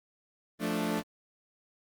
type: chord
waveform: sawtooth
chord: D minor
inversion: first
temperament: equal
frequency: 174.61 / 220 / 293.7 Hz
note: F3 / A3 / D4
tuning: 0 / 0 / 0 cents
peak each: -31 / -28 / -30 dBFS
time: 0.59-1.03 s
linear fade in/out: 50 ms
effects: Opus 24 kbps